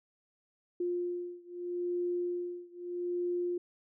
sine beating tone pair, 352.3 / 353.09 Hz, F4 / F4, +15 / +19 cents, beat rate 0.79 Hz, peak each -35 / -36 dBFS, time 0.8-3.58 s, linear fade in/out 5 ms, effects none

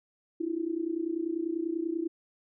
sine tone with amplitude modulation, 330.8 Hz, E4, 6 cents sharp, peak -25 dBFS, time 0.4-2.08 s, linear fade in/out 10 ms, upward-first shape sine, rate 30.2 Hz, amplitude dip 85%, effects none

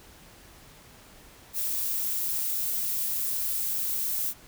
violet noise, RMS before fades -29 dBFS, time 1.53-4.34 s, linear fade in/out 50 ms, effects pink hiss -52 dBFS RMS until 4.47 s

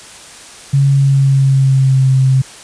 sine tone with pitch glide, 138.59 to 132.03 Hz, C#3 to C3, 0 to +16 cents, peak -7 dBFS, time 0.73-2.42 s, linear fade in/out 10 ms, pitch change -84 cents, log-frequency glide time 0.88-2.1 s, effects white hiss -35 dBFS RMS until 2.63 s + resampled to 22050 Hz

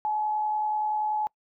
sine tone with amplitude modulation, 852 Hz, G#5, 44 cents sharp, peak -23 dBFS, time 0.05-1.27 s, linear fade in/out 0 ms, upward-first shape sine, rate 70.4 Hz, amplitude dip 30%, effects noise-tail reverb RT60 0.1 s tail -26 dB re dry

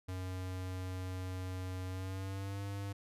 square tone with pitch glide, 92.5 to 99.71 Hz, F#2 to G2, 0 to +30 cents, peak -39 dBFS, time 0.08-2.93 s, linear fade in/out 10 ms, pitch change +130 cents, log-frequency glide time 1.88-2.61 s, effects resampled to 32000 Hz

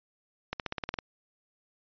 accelerating click train, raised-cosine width 0.3 ms, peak -16 dBFS, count 9, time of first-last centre 0.53-0.988 s, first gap 68 ms, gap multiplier 0.95, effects resampled to 11025 Hz

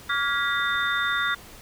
sine tone cluster, 1146 / 1409 / 1652 / 1951 / 3600 Hz, D6 / F6 / G#6 / B6 / A7, -43 / +15 / -10 / -22 / +39 cents, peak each -29 / -26 / -31 / -29 / -30 dBFS, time 0.09-1.35 s, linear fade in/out 10 ms, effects pink hiss -46 dBFS RMS until 1.61 s

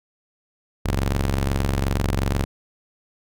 sawtooth ring-modulated tone, 68.3 Hz, C#2, 25 cents flat, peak -13 dBFS, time 0.85-2.45 s, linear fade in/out 10 ms, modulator 22.9 Hz, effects none

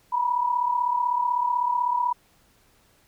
sine tone pair together, 944 / 980 Hz, A#5 / B5, +22 / -14 cents, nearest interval minor second, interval 64 cents, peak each -27 / -22 dBFS, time 0.12-2.13 s, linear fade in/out 10 ms, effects pink hiss -61 dBFS RMS until 3.07 s

